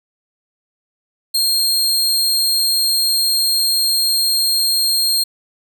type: tone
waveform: sawtooth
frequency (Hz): 4219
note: C8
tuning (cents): +14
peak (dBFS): -11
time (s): 1.34-5.24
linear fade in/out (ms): 10
effects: none